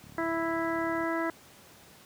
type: click train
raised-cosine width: 5 ms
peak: -36 dBFS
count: 37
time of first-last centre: 0.04-1.034 s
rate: 36.2 Hz
type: harmonic tone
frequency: 330 Hz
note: E4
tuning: 2 cents sharp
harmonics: 1 / 2 / 3 / 4 / 5 / 6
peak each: -31 / -34 / -36 / -37 / -38 / -39 dBFS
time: 0.18-1.3 s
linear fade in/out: 2 ms
effects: pink hiss -54 dBFS RMS until 2.05 s + high-pass 100 Hz 12 dB/octave